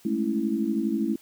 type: chord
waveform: sine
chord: A major seventh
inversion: third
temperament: equal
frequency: 207.7 / 220 / 277.2 / 329.6 Hz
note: G#3 / A3 / C#4 / E4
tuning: 0 / 0 / 0 / 0 cents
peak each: -31 / -27 / -30 / -28 dBFS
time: 0.05-1.16 s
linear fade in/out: 5 ms
effects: white hiss -56 dBFS RMS until 1.21 s